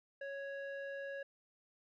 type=tone with low-pass filter; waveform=square; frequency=554.4 Hz; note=C#5; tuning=in tune; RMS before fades=-44 dBFS; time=0.21-1.23 s; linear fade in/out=5 ms; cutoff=1900 Hz; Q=2; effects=none